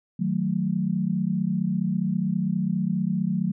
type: chord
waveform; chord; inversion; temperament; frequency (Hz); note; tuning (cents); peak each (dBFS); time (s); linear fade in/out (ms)
sine; D# diminished; none; equal; 155.56 / 185 / 220; D#3 / F#3 / A3; 0 / 0 / 0; -29 / -24 / -28; 0.19-3.52; 10
effects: none